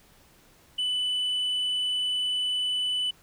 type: tone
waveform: sine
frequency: 2990 Hz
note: F#7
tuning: 17 cents sharp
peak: -22 dBFS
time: 0.78-3.11 s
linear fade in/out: 10 ms
effects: tanh soft clip ceiling -24 dBFS + pink hiss -58 dBFS RMS until 3.22 s